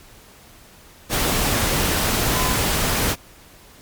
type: tone in noise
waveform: sine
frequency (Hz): 1017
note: C6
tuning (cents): -50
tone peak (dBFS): -25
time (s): 2.31-2.57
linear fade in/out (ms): 50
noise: pink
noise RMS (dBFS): -20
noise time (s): 1.09-3.16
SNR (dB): -8
effects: pink hiss -47 dBFS RMS until 3.81 s + MP3 96 kbps

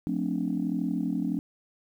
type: chord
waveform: sine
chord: D minor seventh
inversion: first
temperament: equal with one note detuned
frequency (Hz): 178.49 / 220 / 261.6 / 293.7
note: F3 / A3 / C4 / D4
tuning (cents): +38 / 0 / 0 / 0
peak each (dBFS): -31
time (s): 0.07-1.39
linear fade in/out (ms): 0
effects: tanh soft clip ceiling -17 dBFS + 10-bit

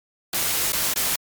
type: noise with dropouts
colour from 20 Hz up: white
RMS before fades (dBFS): -23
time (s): 0.33-1.16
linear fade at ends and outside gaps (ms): 5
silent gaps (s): 0.723-0.729 / 0.939-0.958
effects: MP3 96 kbps

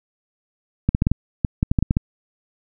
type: clicks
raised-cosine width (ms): 5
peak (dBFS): -4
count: 12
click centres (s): 0.89 / 0.949 / 1.021 / 1.069 / 1.116 / 1.448 / 1.629 / 1.715 / 1.788 / 1.826 / 1.909 / 1.969
effects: none

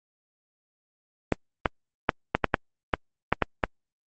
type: clicks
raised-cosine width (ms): 0.5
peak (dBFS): -4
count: 10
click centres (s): 1.323 / 1.658 / 2.092 / 2.35 / 2.443 / 2.542 / 2.938 / 3.326 / 3.423 / 3.638
effects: Opus 24 kbps

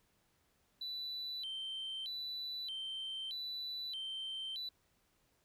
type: tone with vibrato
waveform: sine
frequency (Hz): 3520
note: A7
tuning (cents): 0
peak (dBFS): -38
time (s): 0.81-4.69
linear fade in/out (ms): 5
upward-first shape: square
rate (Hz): 0.8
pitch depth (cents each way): 210
effects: tanh soft clip ceiling -37 dBFS + pink hiss -75 dBFS RMS until 5.44 s

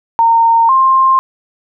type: tone pair in turn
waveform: sine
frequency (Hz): 918 / 1056.6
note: A#5 / C6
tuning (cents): -27 / +17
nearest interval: major second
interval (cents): 244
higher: second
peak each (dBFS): -6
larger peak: neither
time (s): 0.19-0.69 / 0.69-1.19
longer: neither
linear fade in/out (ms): 0
effects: none

